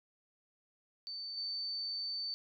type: tone with level steps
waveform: sine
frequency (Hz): 4549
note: C#8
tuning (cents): +44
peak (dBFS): -40 / -36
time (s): 1.07-2.34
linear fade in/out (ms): 0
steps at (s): 1.37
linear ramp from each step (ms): 5
effects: none